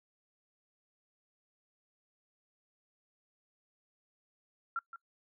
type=tone with echo; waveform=sine; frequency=1367 Hz; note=F6; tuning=37 cents flat; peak=-31 dBFS; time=4.76-4.79 s; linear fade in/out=2 ms; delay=170 ms; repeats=1; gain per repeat=-12 dB; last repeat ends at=4.96 s; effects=noise-tail reverb RT60 0.1 s tail -23 dB re dry